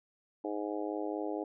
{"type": "harmonic tone", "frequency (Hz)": 104.2, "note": "G#2", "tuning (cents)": 6, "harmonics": [3, 4, 5, 6, 7, 8], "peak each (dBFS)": [-37, -39, -41, -43, -44, -45], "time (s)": [0.44, 1.44], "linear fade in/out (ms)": 5, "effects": []}